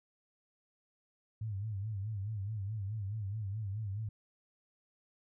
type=tone with vibrato; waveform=sine; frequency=103.5 Hz; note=G#2; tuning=5 cents flat; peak=-35 dBFS; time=1.41-4.09 s; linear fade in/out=5 ms; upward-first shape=sine; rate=4.7 Hz; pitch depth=130 cents each way; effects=none